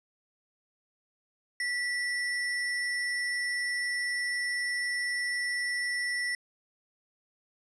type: tone with sample-and-hold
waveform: sine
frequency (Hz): 1956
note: B6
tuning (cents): -17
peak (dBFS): -28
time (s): 1.6-6.35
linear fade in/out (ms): 2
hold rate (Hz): 7350
effects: resampled to 22050 Hz